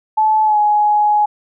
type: tone with pitch glide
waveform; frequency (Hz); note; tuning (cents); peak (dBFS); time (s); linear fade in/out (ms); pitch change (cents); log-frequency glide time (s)
sine; 866 to 838; A5 to G#5; -28 to +15; -10; 0.17-1.26; 10; -57; 0.44-0.58
effects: none